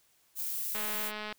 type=noise; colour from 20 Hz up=violet; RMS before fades=-35 dBFS; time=0.35-1.12 s; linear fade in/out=50 ms
type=click train; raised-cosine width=0.3 ms; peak=-23 dBFS; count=123; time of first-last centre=0.75-1.325 s; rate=212 Hz
effects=white hiss -68 dBFS RMS until 1.38 s